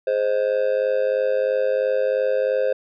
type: tone with amplitude modulation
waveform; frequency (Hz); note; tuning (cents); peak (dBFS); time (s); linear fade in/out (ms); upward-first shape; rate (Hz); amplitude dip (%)
triangle; 523.3; C5; 0; -12; 0.07-2.73; 5; sine; 103; 90
effects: resampled to 11025 Hz